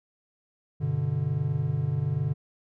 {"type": "chord", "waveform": "triangle", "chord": "G major", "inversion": "none", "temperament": "equal with one note detuned", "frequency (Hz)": [98, 125.7, 146.83], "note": ["G2", "B2", "D3"], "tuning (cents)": [0, 31, 0], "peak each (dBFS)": [-31, -27, -25], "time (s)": [0.8, 2.34], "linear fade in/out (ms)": 20, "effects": []}